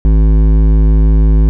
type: tone with hard clipping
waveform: sine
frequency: 53 Hz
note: G#1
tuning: 36 cents sharp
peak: -7 dBFS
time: 0.05-1.49 s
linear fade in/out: 0 ms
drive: 12 dB
effects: none